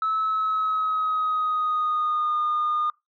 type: tone with pitch glide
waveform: sine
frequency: 1300 to 1220 Hz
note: E6 to D#6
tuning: -24 to -34 cents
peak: -20 dBFS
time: 0.02-2.9 s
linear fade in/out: 2 ms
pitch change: -110 cents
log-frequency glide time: 0.17-2.37 s
effects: noise-tail reverb RT60 0.2 s tail -24 dB re dry + tanh soft clip ceiling -18 dBFS